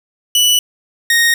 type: tone pair in turn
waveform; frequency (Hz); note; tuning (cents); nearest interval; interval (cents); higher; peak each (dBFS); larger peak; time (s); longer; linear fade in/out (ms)
sawtooth; 2960 / 1862.1; F#7 / A#6; 0 / -2; minor sixth; 802; first; -6; neither; 0.35-0.59 / 1.1-1.34; neither; 2
effects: none